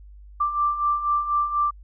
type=beating tone pair; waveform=sine; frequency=1174.7 / 1178.8 Hz; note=D6 / D6; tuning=0 / +6 cents; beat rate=4.1 Hz; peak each=-27 / -21 dBFS; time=0.4-1.71 s; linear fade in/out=10 ms; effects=added 50 Hz sine -42 dBFS peak until 1.83 s